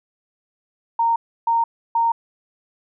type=tone bursts; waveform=sine; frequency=924 Hz; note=A#5; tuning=16 cents flat; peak=-15 dBFS; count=3; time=0.99-2.12 s; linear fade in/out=5 ms; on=170 ms; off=310 ms; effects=none